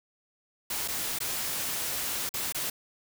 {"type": "noise with dropouts", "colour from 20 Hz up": "white", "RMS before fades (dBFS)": -32, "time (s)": [0.7, 2.7], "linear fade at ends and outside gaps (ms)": 5, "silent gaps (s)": [[0.878, 0.883], [1.188, 1.203], [2.292, 2.339], [2.524, 2.546]], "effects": []}